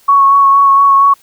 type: tone with vibrato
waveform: sine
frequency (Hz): 1108.7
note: C#6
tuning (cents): 0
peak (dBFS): -4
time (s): 0.08-1.14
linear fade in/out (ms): 10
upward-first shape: sine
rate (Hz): 4.3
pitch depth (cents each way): 17
effects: white hiss -48 dBFS RMS until 1.22 s